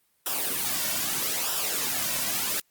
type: noise with flanger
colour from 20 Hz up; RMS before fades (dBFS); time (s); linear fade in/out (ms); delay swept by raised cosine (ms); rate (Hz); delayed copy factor
white; -28; 0.26-2.6; 2; 0.45 to 2.45; 0.79; -0.65
effects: white hiss -69 dBFS RMS until 2.7 s + Opus 32 kbps